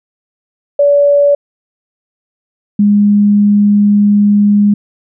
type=tone pair in turn; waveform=sine; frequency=573 / 205.4 Hz; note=D5 / G#3; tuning=-43 / -19 cents; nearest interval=octave + tritone; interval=1776 cents; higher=first; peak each=-5 dBFS; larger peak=neither; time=0.79-1.35 / 2.79-4.74 s; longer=second; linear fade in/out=5 ms; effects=none